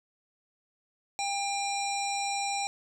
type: harmonic tone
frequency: 799 Hz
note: G5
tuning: 33 cents sharp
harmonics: 1 / 3 / 5 / 7 / 9 / 10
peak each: -31 / -36 / -38 / -39 / -41 / -41 dBFS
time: 1.19-2.67 s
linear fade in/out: 0 ms
effects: 10-bit